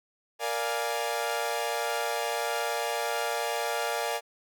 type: chord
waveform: sawtooth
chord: Bb dominant seventh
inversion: none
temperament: equal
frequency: 466.2 / 587.3 / 698.5 / 830.6 Hz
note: Bb4 / D5 / F5 / Ab5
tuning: 0 / 0 / 0 / 0 cents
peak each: -30 dBFS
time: 0.39-4.21 s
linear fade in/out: 50 ms
effects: none